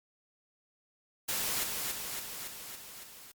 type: noise with echo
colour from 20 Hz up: white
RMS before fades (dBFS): -33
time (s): 1.28-1.64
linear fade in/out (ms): 10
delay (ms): 280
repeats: 6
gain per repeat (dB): -3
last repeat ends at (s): 3.32
effects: Opus 48 kbps